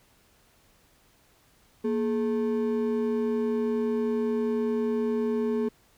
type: ring-modulated tone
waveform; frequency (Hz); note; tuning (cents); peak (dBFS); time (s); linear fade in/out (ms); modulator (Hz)
triangle; 329.6; E4; 0; -19; 1.84-5.69; 10; 95.1
effects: pink hiss -62 dBFS RMS until 5.97 s